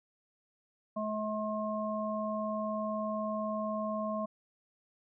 harmonic tone, 214 Hz, A3, 48 cents flat, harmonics 1 / 3 / 5, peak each -36 / -35 / -38 dBFS, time 0.96-4.26 s, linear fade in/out 10 ms, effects none

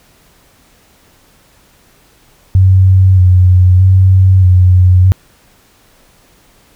sine tone with vibrato, 92.7 Hz, F#2, 4 cents sharp, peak -3 dBFS, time 2.55-5.12 s, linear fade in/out 0 ms, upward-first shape square, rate 0.8 Hz, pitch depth 29 cents each way, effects pink hiss -48 dBFS RMS until 6.75 s

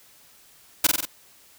white noise with echo, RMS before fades -17 dBFS, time 0.84-0.87 s, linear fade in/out 5 ms, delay 46 ms, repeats 4, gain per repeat -3 dB, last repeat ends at 1.054 s, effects white hiss -54 dBFS RMS until 1.58 s

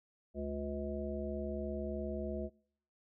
harmonic tone with a mistuned harmonic, 71.5 Hz, D2, 46 cents flat, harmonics 1 / 3 / 5 / 7 / 9, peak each -42 / -41 / -42 / -46 / -43 dBFS, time 0.34-2.5 s, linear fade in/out 50 ms, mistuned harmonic 9, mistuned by -22 cents, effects noise-tail reverb RT60 0.7 s tail -26 dB re dry

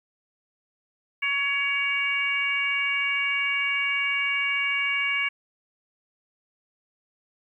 harmonic tone with a mistuned harmonic, 559 Hz, C#5, 14 cents sharp, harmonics 2 / 3 / 4 / 5, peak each -35 / -32 / -24 / -30 dBFS, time 1.22-5.29 s, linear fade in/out 10 ms, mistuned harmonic 4, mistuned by +16 cents, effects 10-bit

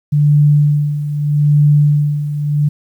sine tone with tremolo, 147.2 Hz, D3, 4 cents sharp, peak -6 dBFS, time 0.12-2.69 s, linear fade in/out 10 ms, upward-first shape sine, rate 0.8 Hz, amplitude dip 70%, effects 8-bit

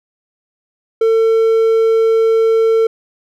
triangle tone, 450 Hz, A4, 39 cents sharp, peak -7 dBFS, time 1.01-2.87 s, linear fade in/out 5 ms, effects none

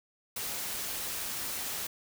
white noise, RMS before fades -36 dBFS, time 0.36-1.87 s, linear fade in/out 5 ms, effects none

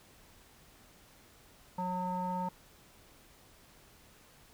square tone with low-pass filter, 181.8 Hz, F#3, 30 cents flat, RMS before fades -35 dBFS, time 1.78-2.49 s, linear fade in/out 5 ms, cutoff 940 Hz, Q 7.3, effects pink hiss -60 dBFS RMS until 4.53 s

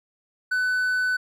triangle tone, 1500 Hz, F#6, 23 cents sharp, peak -19 dBFS, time 0.51-1.17 s, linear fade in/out 10 ms, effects none

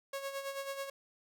sawtooth tone with tremolo, 550 Hz, C#5, 14 cents flat, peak -32 dBFS, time 0.13-0.9 s, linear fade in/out 5 ms, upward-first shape sine, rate 9.2 Hz, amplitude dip 60%, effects none

